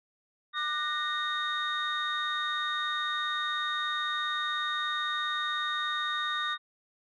sine tone cluster, 1197 / 1480 / 1858 / 3708 Hz, D6 / F#6 / A#6 / A#7, +33 / 0 / -6 / -10 cents, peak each -32 / -37 / -34 / -33 dBFS, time 0.53-6.58 s, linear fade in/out 50 ms, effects tanh soft clip ceiling -21 dBFS

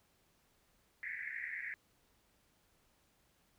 pink band-pass noise, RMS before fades -43 dBFS, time 1.03-1.74 s, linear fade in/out 0 ms, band 1700 to 2200 Hz, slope 96 dB/octave, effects pink hiss -73 dBFS RMS until 3.58 s

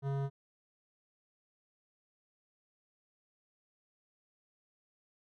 sine tone with hard clipping, 138.2 Hz, C#3, 5 cents flat, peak -34 dBFS, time 0.02-0.3 s, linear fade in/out 50 ms, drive 15 dB, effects none

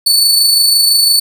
sawtooth tone with amplitude modulation, 4476 Hz, C#8, 16 cents sharp, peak -3 dBFS, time 0.06-1.2 s, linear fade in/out 10 ms, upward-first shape sine, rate 25.9 Hz, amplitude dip 35%, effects none

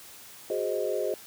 sine chord, Ab dominant seventh, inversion third, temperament equal, 370 / 415.3 / 523.3 / 622.3 Hz, Gb4 / Ab4 / C5 / Eb5, 0 / 0 / 0 / 0 cents, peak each -33 / -31 / -32 / -32 dBFS, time 0.5-1.14 s, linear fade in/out 2 ms, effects white hiss -48 dBFS RMS until 1.26 s + high-pass 60 Hz 12 dB/octave

